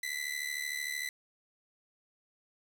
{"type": "ring-modulated tone", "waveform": "sawtooth", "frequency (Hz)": 2000, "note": "B6", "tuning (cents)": 21, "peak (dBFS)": -28, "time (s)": [0.03, 1.09], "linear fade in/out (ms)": 2, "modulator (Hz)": 36.6, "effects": ["9-bit"]}